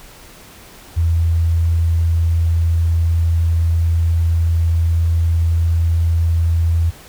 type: tone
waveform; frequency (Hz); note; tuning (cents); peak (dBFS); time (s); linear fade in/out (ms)
sine; 83.2; E2; +17; -12; 0.96-6.91; 20
effects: pink hiss -41 dBFS RMS until 7.08 s